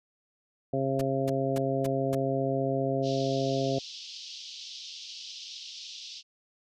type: harmonic tone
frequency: 135 Hz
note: C#3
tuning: 45 cents flat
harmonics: 1 / 2 / 3 / 4 / 5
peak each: -32 / -32 / -32 / -32 / -32 dBFS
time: 0.73-3.79 s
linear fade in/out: 5 ms
type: noise bursts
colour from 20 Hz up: pink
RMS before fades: -38 dBFS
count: 5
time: 0.99-2.15 s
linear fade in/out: 5 ms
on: 24 ms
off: 260 ms
type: band-pass noise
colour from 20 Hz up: white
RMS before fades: -43 dBFS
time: 3.02-6.23 s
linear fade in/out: 50 ms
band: 2900 to 5600 Hz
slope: 48 dB/octave
effects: resampled to 32000 Hz